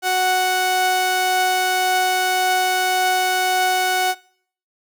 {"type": "tone pair together", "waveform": "sawtooth", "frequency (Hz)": [369.1, 740], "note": ["F#4", "F#5"], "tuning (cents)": [-4, 0], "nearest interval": "octave", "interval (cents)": 1204, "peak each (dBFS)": [-22, -13], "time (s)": [0.02, 4.15], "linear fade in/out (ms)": 50, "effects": ["noise-tail reverb RT60 0.6 s tail -23 dB re dry"]}